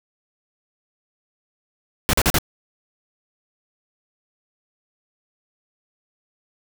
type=noise bursts; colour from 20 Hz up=pink; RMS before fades=-17 dBFS; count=4; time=2.09-2.385 s; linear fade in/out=0 ms; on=43 ms; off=41 ms; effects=none